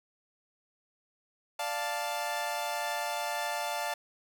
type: chord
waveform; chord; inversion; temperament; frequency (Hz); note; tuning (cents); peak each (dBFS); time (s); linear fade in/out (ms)
sawtooth; D minor; none; equal; 587.3 / 698.5 / 880; D5 / F5 / A5; 0 / 0 / 0; -34 / -32 / -31; 1.59-3.94; 5
effects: none